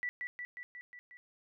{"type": "tone with echo", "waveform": "sine", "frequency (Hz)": 1962, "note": "B6", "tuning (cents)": -12, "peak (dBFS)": -33, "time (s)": [0.03, 0.09], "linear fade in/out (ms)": 0, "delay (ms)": 180, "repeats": 6, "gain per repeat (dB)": -3, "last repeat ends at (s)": 1.17, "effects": []}